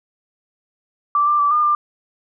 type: tone with pitch steps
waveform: sine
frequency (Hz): 1168 / 1186 / 1160 / 1210 / 1192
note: D6 / D6 / D6 / D#6 / D6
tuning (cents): -10 / +17 / -22 / -49 / +25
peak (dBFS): -13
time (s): 1.15-1.75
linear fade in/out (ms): 2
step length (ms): 120
effects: none